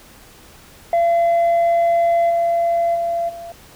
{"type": "tone with level steps", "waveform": "sine", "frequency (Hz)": 681, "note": "F5", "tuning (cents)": -44, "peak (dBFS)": [-10, -13, -17, -30], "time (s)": [0.93, 3.52], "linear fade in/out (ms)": 2, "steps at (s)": [2.29, 2.94, 3.28], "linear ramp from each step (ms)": 20, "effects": ["tanh soft clip ceiling -12 dBFS", "pink hiss -45 dBFS RMS until 3.75 s"]}